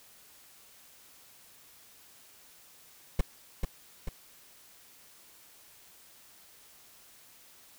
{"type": "noise with echo", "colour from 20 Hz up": "brown", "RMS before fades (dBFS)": -21, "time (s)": [3.19, 3.21], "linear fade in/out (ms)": 5, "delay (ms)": 440, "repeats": 2, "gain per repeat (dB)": -5, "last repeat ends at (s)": 4.09, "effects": ["white hiss -57 dBFS RMS until 7.78 s"]}